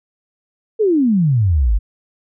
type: exponential sweep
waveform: sine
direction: down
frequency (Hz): 457.9 to 45.79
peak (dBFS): -11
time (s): 0.79-1.79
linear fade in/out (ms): 20
effects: none